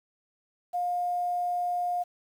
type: tone with quantisation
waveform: sine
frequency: 710 Hz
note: F5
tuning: 28 cents sharp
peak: -26 dBFS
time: 0.73-2.04 s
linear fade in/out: 20 ms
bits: 9
effects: none